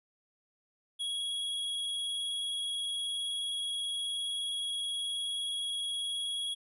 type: tone with vibrato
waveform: square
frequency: 3322 Hz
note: G#7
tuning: in tune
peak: -33 dBFS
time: 0.99-6.55 s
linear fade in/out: 20 ms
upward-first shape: square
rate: 19 Hz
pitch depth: 8 cents each way
effects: resampled to 24000 Hz